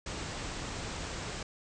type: low-pass noise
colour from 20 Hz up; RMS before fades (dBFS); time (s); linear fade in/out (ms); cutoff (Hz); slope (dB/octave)
pink; -39; 0.06-1.43; 5; 8300; 96
effects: none